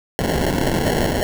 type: noise with sample-and-hold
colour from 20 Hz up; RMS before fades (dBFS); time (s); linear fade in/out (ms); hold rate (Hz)
white; -19; 0.19-1.23; 0; 1225
effects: none